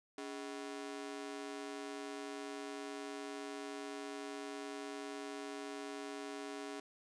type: ring-modulated tone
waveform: sawtooth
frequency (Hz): 349.2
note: F4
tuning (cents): 0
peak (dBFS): -36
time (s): 0.18-6.8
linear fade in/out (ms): 2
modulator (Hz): 64.9
effects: resampled to 22050 Hz